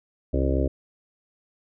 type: harmonic tone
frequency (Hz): 66.9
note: C2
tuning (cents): +39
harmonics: 1 / 2 / 4 / 5 / 6 / 7 / 8 / 9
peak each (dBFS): -23 / -30 / -28 / -30 / -31 / -35 / -32 / -32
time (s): 0.33-0.68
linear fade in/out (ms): 10
effects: none